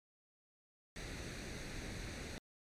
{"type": "noise with comb filter", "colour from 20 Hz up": "pink", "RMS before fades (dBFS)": -45, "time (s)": [0.96, 2.38], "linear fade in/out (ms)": 0, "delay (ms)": 0.48, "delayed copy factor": 0.55, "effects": ["low-pass 7000 Hz 12 dB/octave", "MP3 96 kbps"]}